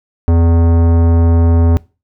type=tone with tanh clipping; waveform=sine; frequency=83.8 Hz; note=E2; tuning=29 cents sharp; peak=-9 dBFS; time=0.28-1.77 s; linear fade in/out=0 ms; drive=18 dB; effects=noise-tail reverb RT60 0.3 s tail -22 dB re dry